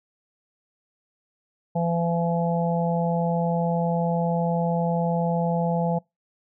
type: harmonic tone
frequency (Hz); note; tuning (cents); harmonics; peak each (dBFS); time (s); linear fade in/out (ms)
169.5; E3; +49; 1 / 3 / 4 / 5; -23 / -28 / -29 / -30; 1.75-5.99; 10
effects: noise-tail reverb RT60 0.2 s tail -25 dB re dry

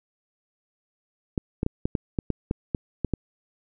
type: clicks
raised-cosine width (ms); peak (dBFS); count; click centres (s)
3; -11; 11; 1.378 / 1.631 / 1.664 / 1.855 / 1.952 / 2.188 / 2.303 / 2.511 / 2.748 / 3.047 / 3.137
effects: none

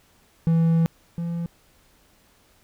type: tone pair in turn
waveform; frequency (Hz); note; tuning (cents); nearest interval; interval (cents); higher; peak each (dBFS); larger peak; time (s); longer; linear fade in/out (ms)
triangle; 164.81 / 169.64; E3 / E3; 0 / +50; minor second; 50; second; -14 / -23; first; 0.47-0.86 / 1.18-1.46; first; 0
effects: pink hiss -59 dBFS RMS until 2.63 s

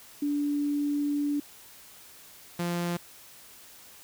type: tone pair in turn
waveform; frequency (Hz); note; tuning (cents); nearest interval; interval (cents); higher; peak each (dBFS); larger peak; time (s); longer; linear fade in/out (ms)
sine / sawtooth; 290 / 173.38; D4 / F3; -22 / -12; major sixth; 890; first; -25 / -24; second; 0.22-1.4 / 2.59-2.97; first; 5
effects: white hiss -51 dBFS RMS until 4.03 s

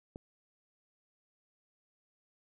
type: click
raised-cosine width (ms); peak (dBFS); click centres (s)
2; -30; 0.159
effects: none

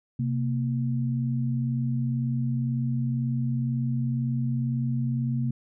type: tone pair together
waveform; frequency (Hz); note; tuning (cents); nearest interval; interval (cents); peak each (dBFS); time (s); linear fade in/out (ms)
sine; 130.81 / 232.8; C3 / A#3; 0 / -2; minor seventh; 998; -25 / -29; 0.19-5.51; 5
effects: none

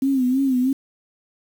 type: tone with vibrato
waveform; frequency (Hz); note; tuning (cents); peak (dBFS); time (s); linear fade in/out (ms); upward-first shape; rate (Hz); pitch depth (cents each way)
sine; 261.6; C4; 0; -16; 0.02-0.73; 5; sine; 3.1; 88
effects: 7-bit

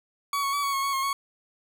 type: tone with pitch steps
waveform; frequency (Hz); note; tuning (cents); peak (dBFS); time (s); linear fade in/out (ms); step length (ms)
40% pulse; 1131 / 1107 / 1143 / 1117 / 1092 / 1111 / 1077 / 1108; C#6 / C#6 / D6 / C#6 / C#6 / C#6 / C6 / C#6; +34 / -3 / -47 / +13 / -26 / +4 / +50 / -1; -24; 0.33-1.13; 2; 100
effects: none

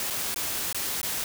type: noise with dropouts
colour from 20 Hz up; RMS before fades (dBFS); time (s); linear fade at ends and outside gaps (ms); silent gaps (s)
white; -30; 0-1.24; 1; 0.102-0.106 / 0.344-0.36 / 0.728-0.746 / 1.015-1.03
effects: none

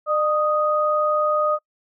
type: tone pair together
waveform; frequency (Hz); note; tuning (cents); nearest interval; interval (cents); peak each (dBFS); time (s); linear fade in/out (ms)
sine; 603.5 / 1244.5; D5 / D#6; +47 / 0; octave + minor second; 1253; -20; 0.06-1.59; 50
effects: noise-tail reverb RT60 0.1 s tail -26 dB re dry

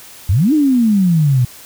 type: exponential two-way sweep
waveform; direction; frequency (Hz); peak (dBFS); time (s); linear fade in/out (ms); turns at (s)
sine; up then down; 80.4 to 316.7 to 119.9; -9; 0.29-1.45; 5; 0.53
effects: white hiss -38 dBFS RMS until 1.65 s

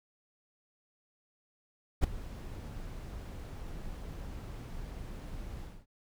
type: noise with ADSR envelope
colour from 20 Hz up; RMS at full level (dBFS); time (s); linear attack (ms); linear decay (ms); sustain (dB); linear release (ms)
brown; -24; 2.01-5.86; 31; 6; -18; 240
effects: none

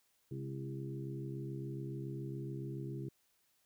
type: harmonic tone with a mistuned harmonic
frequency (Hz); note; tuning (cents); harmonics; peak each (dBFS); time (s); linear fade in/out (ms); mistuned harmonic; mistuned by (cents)
67.1; C2; +44; 2 / 3 / 4 / 5 / 6; -41 / -50 / -53 / -46 / -50; 0.31-3.09; 5; 3; +34
effects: white hiss -75 dBFS RMS until 3.65 s

